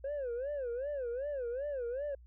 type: tone with vibrato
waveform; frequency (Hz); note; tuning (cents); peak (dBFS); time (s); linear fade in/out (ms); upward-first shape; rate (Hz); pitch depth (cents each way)
sine; 526; C5; +9; -32; 0.04-2.15; 5; sine; 2.6; 200
effects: tanh soft clip ceiling -33 dBFS + added 60 Hz sine -53 dBFS peak until 2.26 s